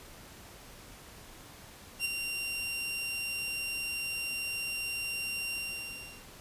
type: tone with ADSR envelope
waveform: sawtooth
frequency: 2767 Hz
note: F7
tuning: 17 cents flat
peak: -24 dBFS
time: 1.99-6.25 s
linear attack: 60 ms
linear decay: 15 ms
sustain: -6 dB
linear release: 730 ms
effects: pink hiss -51 dBFS RMS until 6.4 s + resampled to 32000 Hz